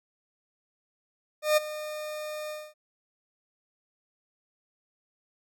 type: tone with ADSR envelope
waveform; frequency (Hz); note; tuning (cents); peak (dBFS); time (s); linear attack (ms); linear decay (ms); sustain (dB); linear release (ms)
40% pulse; 608; D#5; -40; -17; 1.42-2.74; 150; 17; -16; 240
effects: none